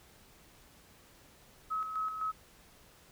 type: tone with tremolo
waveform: sine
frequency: 1282 Hz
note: E6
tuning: 49 cents flat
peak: -31 dBFS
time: 1.7-2.32 s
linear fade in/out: 20 ms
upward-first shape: square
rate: 3.9 Hz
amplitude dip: 50%
effects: pink hiss -60 dBFS RMS until 3.11 s